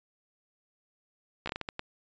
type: slowing click train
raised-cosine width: 0.3 ms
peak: -18 dBFS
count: 8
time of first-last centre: 1.46-1.794 s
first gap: 14 ms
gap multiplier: 1.4
effects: resampled to 16000 Hz